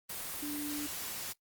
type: tone in noise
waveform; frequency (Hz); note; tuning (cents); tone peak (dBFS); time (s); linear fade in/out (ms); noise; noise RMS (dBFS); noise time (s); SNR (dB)
sine; 293.7; D4; 0; -36; 0.42-0.87; 10; white; -40; 0.09-1.33; +1
effects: noise-tail reverb RT60 0.1 s tail -19 dB re dry + Opus 24 kbps